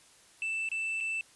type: tone with dropouts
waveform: triangle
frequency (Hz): 2652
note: E7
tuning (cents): +10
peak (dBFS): -29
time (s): 0.42-1.21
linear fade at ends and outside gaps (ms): 1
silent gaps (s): 0.689-0.716 / 1.004-1.008
effects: white hiss -59 dBFS RMS until 1.35 s + resampled to 24000 Hz